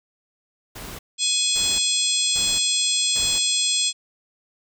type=noise bursts; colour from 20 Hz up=pink; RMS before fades=-36 dBFS; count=4; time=0.75-3.39 s; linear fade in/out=10 ms; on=240 ms; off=560 ms
type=harmonic tone; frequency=841 Hz; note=G#5; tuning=22 cents sharp; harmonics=3 / 4 / 5 / 6 / 7 / 8 / 9 / 10; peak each=-31 / -23 / -27 / -29 / -32 / -34 / -25 / -29 dBFS; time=1.18-3.93 s; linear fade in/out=50 ms
effects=none